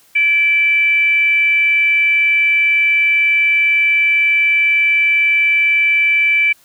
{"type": "tone with frequency modulation", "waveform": "sine", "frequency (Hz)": 2329, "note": "D7", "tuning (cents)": -15, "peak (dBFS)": -10, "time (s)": [0.15, 6.53], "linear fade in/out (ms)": 10, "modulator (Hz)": 642, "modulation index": 0.24, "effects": ["white hiss -51 dBFS RMS until 6.64 s"]}